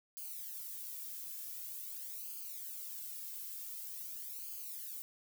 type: noise with flanger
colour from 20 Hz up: violet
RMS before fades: -45 dBFS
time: 0.17-5.02 s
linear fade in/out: 0 ms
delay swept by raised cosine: 0.53 to 2.13 ms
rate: 0.46 Hz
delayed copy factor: -1
effects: none